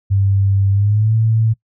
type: tone with pitch glide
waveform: sine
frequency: 98.3 to 111.62 Hz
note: G2 to A2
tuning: +5 to +25 cents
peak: -11 dBFS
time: 0.1-1.54 s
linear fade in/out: 20 ms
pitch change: +220 cents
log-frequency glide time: 0.71-1.15 s
effects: noise-tail reverb RT60 0.1 s tail -22 dB re dry